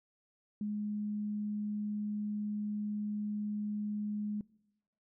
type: tone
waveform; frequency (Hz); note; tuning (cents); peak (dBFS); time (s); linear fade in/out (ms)
sine; 209; G#3; +11; -33; 0.61-4.41; 2
effects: noise-tail reverb RT60 0.9 s tail -23 dB re dry